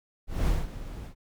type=noise with ADSR envelope; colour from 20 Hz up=brown; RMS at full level=-23 dBFS; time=0.27-1.15 s; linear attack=200 ms; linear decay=200 ms; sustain=-14 dB; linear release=87 ms; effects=none